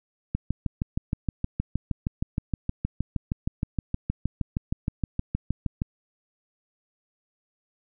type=click train; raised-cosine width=5 ms; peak=-13 dBFS; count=36; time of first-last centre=0.35-5.819 s; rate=6.4 Hz; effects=none